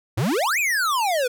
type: exponential two-way sweep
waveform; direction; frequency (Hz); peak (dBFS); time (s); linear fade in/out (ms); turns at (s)
square; up then down; 96.1 to 2579 to 473.6; -20; 0.17-1.28; 10; 0.59
effects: none